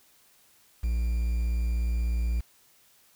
triangle tone with quantisation, 58.27 Hz, A#1, in tune, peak -22 dBFS, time 0.83-2.41 s, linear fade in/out 10 ms, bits 8, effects white hiss -61 dBFS RMS until 3.15 s

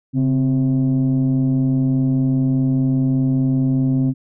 sine tone pair together, 136.63 / 261.6 Hz, C#3 / C4, -25 / 0 cents, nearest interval major seventh, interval 1125 cents, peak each -15 dBFS, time 0.13-4.14 s, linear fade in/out 50 ms, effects tanh soft clip ceiling -11 dBFS

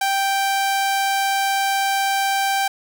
sawtooth tone, 784 Hz, G5, in tune, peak -14 dBFS, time 0.01-2.68 s, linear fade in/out 5 ms, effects none

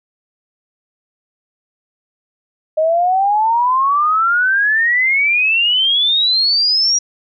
sine exponential sweep, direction up, 617 to 5770 Hz, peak -11 dBFS, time 2.77-6.99 s, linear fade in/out 10 ms, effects none

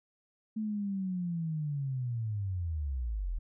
sine linear sweep, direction down, 220 to 37.66 Hz, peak -31 dBFS, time 0.56-3.39 s, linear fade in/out 10 ms, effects none

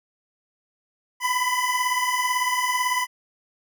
25% pulse beating tone pair, 992 / 1010 Hz, B5 / B5, +7 / +39 cents, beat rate 18 Hz, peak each -20 / -21 dBFS, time 1.2-3.07 s, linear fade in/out 50 ms, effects none

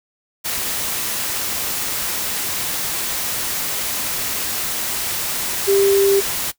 sine tone in noise, 395.3 Hz, G4, 15 cents sharp, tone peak -12 dBFS, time 5.67-6.21 s, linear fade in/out 20 ms, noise white, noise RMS -23 dBFS, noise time 0.44-6.52 s, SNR +8 dB, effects noise-tail reverb RT60 0.1 s tail -18 dB re dry

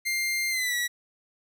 sawtooth tone with pitch glide, 2100 to 1936.9 Hz, C7 to B6, +6 to -34 cents, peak -22 dBFS, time 0.05-0.88 s, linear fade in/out 20 ms, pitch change -140 cents, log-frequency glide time 0.5-0.75 s, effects none

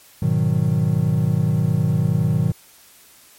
triangle chord, G# minor seventh, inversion none, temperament equal, 103.83 / 123.47 / 155.56 / 185 Hz, G#2 / B2 / D#3 / F#3, 0 / 0 / 0 / 0 cents, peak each -21 / -19 / -17 / -22 dBFS, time 0.22-2.52 s, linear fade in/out 5 ms, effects white hiss -49 dBFS RMS until 3.38 s + MP3 64 kbps

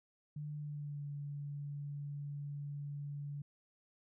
sine tone with pitch glide, 148.9 to 143.91 Hz, D3 to D3, +24 to -35 cents, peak -40 dBFS, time 0.36-3.42 s, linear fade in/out 5 ms, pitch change -59 cents, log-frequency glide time 0.55-1.06 s, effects none

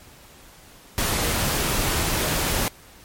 pink noise, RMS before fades -23 dBFS, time 0.98-2.68 s, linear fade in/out 0 ms, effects pink hiss -48 dBFS RMS until 3.04 s + MP3 64 kbps

